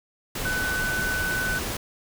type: tone in noise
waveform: sine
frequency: 1502 Hz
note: F#6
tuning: 26 cents sharp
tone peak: -25 dBFS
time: 0.45-1.59 s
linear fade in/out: 5 ms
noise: pink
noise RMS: -30 dBFS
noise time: 0.35-1.77 s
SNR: +2 dB
effects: none